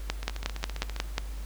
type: two click trains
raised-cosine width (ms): 0.2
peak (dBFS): -19 / -10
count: 12 / 7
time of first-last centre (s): 0.23-0.963 / 0.1-1.181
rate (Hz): 15 / 5.55
effects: added 50 Hz sine -34 dBFS peak until 1.45 s + pink hiss -50 dBFS RMS until 1.45 s